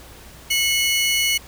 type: tone pair together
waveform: sawtooth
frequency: 2181 / 2952 Hz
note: C#7 / F#7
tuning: -29 / -5 cents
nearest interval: perfect fourth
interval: 524 cents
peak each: -17 dBFS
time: 0.5-1.38 s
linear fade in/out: 10 ms
effects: added 60 Hz sine -45 dBFS peak until 1.47 s + pink hiss -44 dBFS RMS until 1.47 s